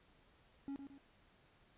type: tone with echo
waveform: triangle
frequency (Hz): 277.2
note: C#4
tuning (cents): 0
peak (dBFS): -39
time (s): 0.68-0.76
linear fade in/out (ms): 0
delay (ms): 110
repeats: 2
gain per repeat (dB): -7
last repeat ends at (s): 0.98
effects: pink hiss -69 dBFS RMS until 1.77 s + resampled to 8000 Hz